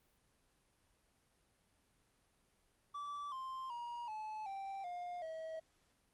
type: tone with pitch steps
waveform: triangle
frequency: 1158 / 1049.7 / 951.5 / 862.5 / 781.9 / 708.7 / 642.4 Hz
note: D6 / C6 / A#5 / A5 / G5 / F5 / E5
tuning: -25 / +5 / +35 / -35 / -5 / +25 / -45 cents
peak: -40 dBFS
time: 2.94-5.6 s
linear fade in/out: 10 ms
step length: 380 ms
effects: pink hiss -75 dBFS RMS until 6.13 s + Opus 32 kbps